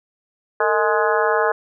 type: harmonic tone with a mistuned harmonic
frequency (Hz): 210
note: G#3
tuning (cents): +19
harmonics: 2 / 3 / 4 / 5 / 6 / 7 / 8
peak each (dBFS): -20 / -22 / -23 / -24 / -25 / -25 / -26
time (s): 0.6-1.52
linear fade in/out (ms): 5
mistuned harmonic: 2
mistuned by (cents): +130
effects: none